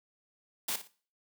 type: noise with echo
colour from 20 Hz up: white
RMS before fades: -33 dBFS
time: 0.68-0.76 s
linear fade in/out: 5 ms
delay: 58 ms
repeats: 2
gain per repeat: -12 dB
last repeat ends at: 0.876 s
effects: noise-tail reverb RT60 0.4 s tail -18 dB re dry + high-pass 200 Hz 12 dB/octave